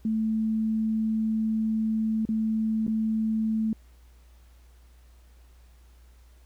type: tone with dropouts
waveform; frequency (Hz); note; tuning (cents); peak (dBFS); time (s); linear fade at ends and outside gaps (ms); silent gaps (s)
sine; 220; A3; 0; -23; 0.05-3.73; 2; 2.253-2.289 / 2.867-2.878
effects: added 60 Hz sine -51 dBFS peak until 6.45 s + pink hiss -64 dBFS RMS until 6.45 s